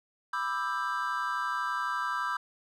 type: chord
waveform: triangle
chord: E minor seventh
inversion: second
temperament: just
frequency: 988.9 / 1186.7 / 1318.5 / 1582.2 Hz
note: B5 / D6 / E6 / G6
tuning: +2 / +18 / 0 / +16 cents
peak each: -33 dBFS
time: 0.33-2.37 s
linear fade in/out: 5 ms
effects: none